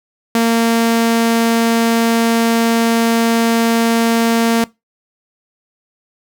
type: tone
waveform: sawtooth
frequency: 229.8 Hz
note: A#3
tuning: 25 cents flat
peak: -7 dBFS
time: 0.35-4.64 s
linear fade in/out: 2 ms
effects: noise-tail reverb RT60 0.2 s tail -21 dB re dry